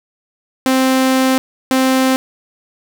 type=tone bursts at uneven times; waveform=sawtooth; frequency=261.6 Hz; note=C4; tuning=in tune; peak=-7 dBFS; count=2; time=0.66-1.38 / 1.71-2.16 s; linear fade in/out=0 ms; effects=none